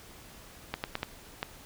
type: clicks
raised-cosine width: 0.3 ms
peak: -15 dBFS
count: 5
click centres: 0.74 / 0.839 / 0.954 / 1.031 / 1.429 s
effects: pink hiss -51 dBFS RMS until 1.65 s